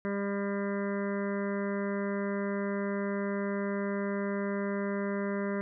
harmonic tone, 200 Hz, G3, 35 cents sharp, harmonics 1 / 2 / 3 / 5 / 6 / 7 / 8 / 9 / 10, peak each -32 / -35 / -38 / -44 / -46 / -47 / -45 / -47 / -47 dBFS, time 0.05-5.61 s, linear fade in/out 0 ms, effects none

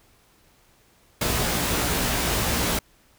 pink noise with comb filter, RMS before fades -24 dBFS, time 1.21-2.79 s, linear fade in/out 5 ms, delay 17 ms, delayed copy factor +0.8, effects pink hiss -59 dBFS RMS until 3.18 s

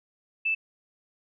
sine tone, 2637 Hz, E7, in tune, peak -23 dBFS, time 0.45-0.55 s, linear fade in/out 10 ms, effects none

